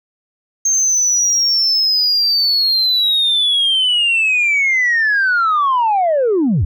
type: linear sweep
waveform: sine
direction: down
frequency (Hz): 6400 to 65.41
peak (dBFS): -10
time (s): 0.65-6.65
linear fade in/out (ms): 5
effects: tanh soft clip ceiling -9 dBFS